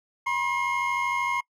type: tone cluster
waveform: triangle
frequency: 969 / 1062 / 2143 Hz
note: B5 / C6 / C7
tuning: -33 / +25 / +41 cents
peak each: -26 dBFS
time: 0.26-1.41 s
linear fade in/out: 10 ms
effects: noise-tail reverb RT60 0.1 s tail -25 dB re dry + tanh soft clip ceiling -16 dBFS